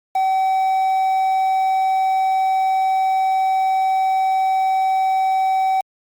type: tone with quantisation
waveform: triangle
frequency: 763 Hz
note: G5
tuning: 47 cents flat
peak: -13 dBFS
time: 0.15-5.81 s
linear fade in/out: 5 ms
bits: 6
effects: Opus 48 kbps